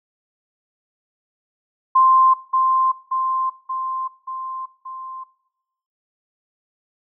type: tone with echo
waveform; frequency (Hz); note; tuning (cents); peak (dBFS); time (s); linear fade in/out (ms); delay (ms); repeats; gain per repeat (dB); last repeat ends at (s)
sine; 1046.5; C6; 0; -10; 1.95-2.34; 10; 580; 5; -4; 5.24
effects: noise-tail reverb RT60 0.9 s tail -20 dB re dry